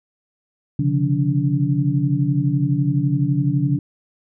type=tone cluster; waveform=sine; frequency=133.1 / 145 / 177 / 288.1 Hz; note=C3 / D3 / F3 / D4; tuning=+30 / -22 / +23 / -33 cents; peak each=-21 / -19 / -25 / -23 dBFS; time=0.79-3.79 s; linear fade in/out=5 ms; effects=none